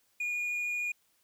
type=tone with vibrato; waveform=triangle; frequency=2439 Hz; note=D#7; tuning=35 cents flat; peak=-29 dBFS; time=0.2-0.92 s; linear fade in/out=5 ms; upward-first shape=triangle; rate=13 Hz; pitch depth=8 cents each way; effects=white hiss -71 dBFS RMS until 1.23 s